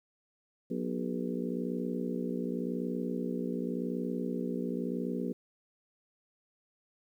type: harmonic tone with a mistuned harmonic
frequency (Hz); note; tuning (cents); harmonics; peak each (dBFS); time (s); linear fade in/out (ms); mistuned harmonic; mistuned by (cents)
60.9; B1; -24; 3 / 4 / 5 / 6 / 7 / 8; -37 / -35 / -41 / -41 / -41 / -42; 0.7-5.33; 10; 6; +64
effects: 11-bit